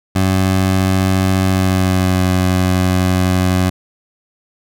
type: tone with pitch glide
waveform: 20% pulse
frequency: 94.5 to 91.97 Hz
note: F#2 to F#2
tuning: +37 to -10 cents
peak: -7 dBFS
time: 0.15-3.7 s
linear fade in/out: 10 ms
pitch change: -47 cents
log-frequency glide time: 1.44-2.28 s
effects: none